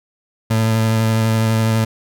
30% pulse tone with vibrato, 111.5 Hz, A2, 23 cents sharp, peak -11 dBFS, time 0.5-1.85 s, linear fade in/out 10 ms, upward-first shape sine, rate 12 Hz, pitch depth 17 cents each way, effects none

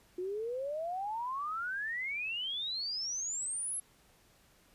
sine exponential sweep, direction up, 353.5 to 11175 Hz, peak -34 dBFS, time 0.18-3.8 s, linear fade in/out 5 ms, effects pink hiss -65 dBFS RMS until 4.74 s + resampled to 32000 Hz

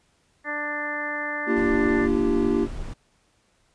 harmonic tone, 295.4 Hz, D4, 10 cents sharp, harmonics 1 / 2 / 3 / 4 / 5 / 6 / 7, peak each -37 / -35 / -37 / -36 / -40 / -29 / -35 dBFS, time 0.44-2.09 s, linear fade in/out 50 ms
triangle chord, G minor seventh, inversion first, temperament equal with one note detuned, 233.1 / 293.7 / 341.4 / 392 Hz, Bb3 / D4 / F4 / G4, 0 / 0 / -39 / 0 cents, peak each -23 dBFS, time 1.46-2.68 s, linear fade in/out 50 ms
brown noise, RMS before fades -33 dBFS, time 1.56-2.94 s, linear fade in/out 10 ms
effects pink hiss -65 dBFS RMS until 3.74 s + resampled to 22050 Hz

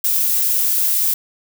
violet noise, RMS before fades -17 dBFS, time 0.04-1.14 s, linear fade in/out 5 ms, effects none

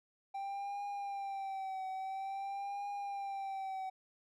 triangle tone with vibrato, 784 Hz, G5, in tune, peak -36 dBFS, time 0.34-3.9 s, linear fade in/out 10 ms, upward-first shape triangle, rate 0.49 Hz, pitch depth 61 cents each way, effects none

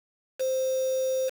sine tone with quantisation, 522 Hz, C5, 4 cents flat, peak -24 dBFS, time 0.39-1.3 s, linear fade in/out 20 ms, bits 6, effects none

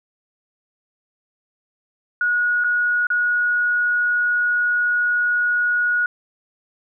sine tone with dropouts, 1453 Hz, F#6, 32 cents flat, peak -16 dBFS, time 2.21-6.06 s, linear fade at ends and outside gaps 2 ms, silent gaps 2.639-2.644 / 3.069-3.102 s, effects none

